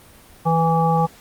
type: harmonic tone with a mistuned harmonic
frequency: 164.81 Hz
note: E3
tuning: in tune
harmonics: 1 / 3 / 5 / 7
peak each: -18 / -23 / -18 / -25 dBFS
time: 0.45-1.07 s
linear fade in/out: 20 ms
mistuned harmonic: 1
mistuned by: -18 cents
effects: pink hiss -47 dBFS RMS until 1.2 s + Opus 32 kbps